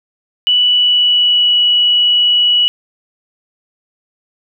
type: tone with pitch glide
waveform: sine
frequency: 2959 to 2935 Hz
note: F#7 to F#7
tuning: -1 to -15 cents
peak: -8 dBFS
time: 0.47-2.68 s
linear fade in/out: 0 ms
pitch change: -14 cents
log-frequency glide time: 0.64-1.58 s
effects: none